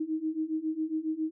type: beating tone pair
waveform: sine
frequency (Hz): 311.1 / 318.4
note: D#4 / D#4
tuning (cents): 0 / +40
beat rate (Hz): 7.3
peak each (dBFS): -33 / -31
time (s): 0-1.31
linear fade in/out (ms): 10
effects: none